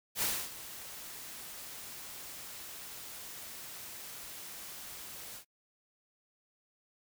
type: noise with ADSR envelope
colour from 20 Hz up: white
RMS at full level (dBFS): -31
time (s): 0.15-5.45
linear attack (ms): 68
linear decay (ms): 270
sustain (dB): -15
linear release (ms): 90
effects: noise-tail reverb RT60 0.1 s tail -26 dB re dry